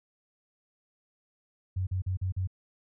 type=tone bursts; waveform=sine; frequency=93.1 Hz; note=F#2; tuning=11 cents sharp; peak=-27 dBFS; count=5; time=1.76-2.474 s; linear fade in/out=10 ms; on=110 ms; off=41 ms; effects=none